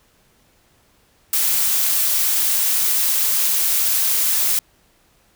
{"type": "noise", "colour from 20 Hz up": "blue", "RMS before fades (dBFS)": -18, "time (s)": [1.33, 4.59], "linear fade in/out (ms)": 2, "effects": ["pink hiss -58 dBFS RMS until 5.35 s"]}